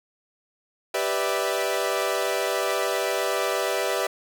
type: chord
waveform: sawtooth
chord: E minor seventh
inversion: first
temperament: equal with one note detuned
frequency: 392 / 493.9 / 587.3 / 655.8 Hz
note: G4 / B4 / D5 / E5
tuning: 0 / 0 / 0 / -9 cents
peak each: -25 dBFS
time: 0.94-4.07 s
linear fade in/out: 5 ms
effects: none